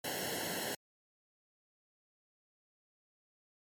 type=noise with comb filter; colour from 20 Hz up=pink; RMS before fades=-38 dBFS; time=0.04-0.75 s; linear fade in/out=5 ms; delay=0.83 ms; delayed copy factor=-0.95; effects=high-pass 100 Hz 12 dB/octave + MP3 64 kbps